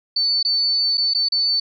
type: tone with dropouts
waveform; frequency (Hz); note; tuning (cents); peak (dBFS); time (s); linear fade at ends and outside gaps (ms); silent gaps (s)
sine; 4503; C#8; +26; -16; 0.16-1.6; 5; 0.429-0.449 / 0.973-0.978 / 1.137-1.147 / 1.287-1.32
effects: none